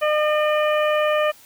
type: harmonic tone with a mistuned harmonic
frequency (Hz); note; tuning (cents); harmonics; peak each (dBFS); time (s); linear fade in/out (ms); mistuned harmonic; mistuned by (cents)
606; D#5; -46; 1 / 2 / 3 / 4 / 5; -18 / -24 / -28 / -30 / -32; 0.01-1.32; 20; 5; -27
effects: white hiss -49 dBFS RMS until 1.45 s